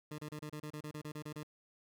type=tone bursts; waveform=20% pulse; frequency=151.1 Hz; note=D3; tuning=50 cents sharp; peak=-37 dBFS; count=13; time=0.11-1.432 s; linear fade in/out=5 ms; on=74 ms; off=30 ms; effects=none